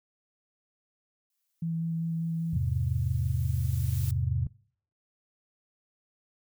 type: noise with exponential growth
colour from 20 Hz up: blue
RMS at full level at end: -41 dBFS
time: 1.3-4.11 s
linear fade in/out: 2 ms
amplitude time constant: 610 ms
type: tone with vibrato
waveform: sine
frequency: 164.81 Hz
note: E3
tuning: in tune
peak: -28 dBFS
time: 1.62-2.57 s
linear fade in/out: 5 ms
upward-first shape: square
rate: 5.1 Hz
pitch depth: 8 cents each way
type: chord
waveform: sine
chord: E augmented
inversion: none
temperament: just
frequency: 82.41 / 103.01 / 128.76 Hz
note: E2 / G#2 / B#2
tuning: 0 / -14 / -27 cents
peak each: -30 / -31 / -29 dBFS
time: 2.53-4.47 s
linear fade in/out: 5 ms
effects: noise-tail reverb RT60 0.6 s tail -25 dB re dry